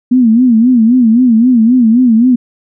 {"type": "tone with vibrato", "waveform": "sine", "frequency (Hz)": 237.6, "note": "A#3", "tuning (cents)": 33, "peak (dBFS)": -4, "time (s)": [0.11, 2.36], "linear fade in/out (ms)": 10, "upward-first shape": "sine", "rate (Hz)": 3.8, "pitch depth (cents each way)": 140, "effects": []}